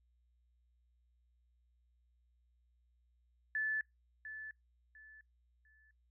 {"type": "tone with echo", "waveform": "sine", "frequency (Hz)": 1741, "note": "A6", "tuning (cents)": -19, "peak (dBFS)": -33, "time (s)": [3.55, 3.81], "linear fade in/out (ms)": 2, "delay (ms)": 700, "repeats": 3, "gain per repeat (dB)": -11, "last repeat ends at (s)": 5.91, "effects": ["noise-tail reverb RT60 0.2 s tail -26 dB re dry", "added 60 Hz sine -70 dBFS peak until 6.1 s"]}